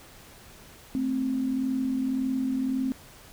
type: tone pair together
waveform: sine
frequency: 221 / 262.8 Hz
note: A3 / C4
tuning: +8 / +8 cents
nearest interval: minor third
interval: 300 cents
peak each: -33 / -25 dBFS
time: 0.95-2.92 s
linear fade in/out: 0 ms
effects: pink hiss -50 dBFS RMS until 3.32 s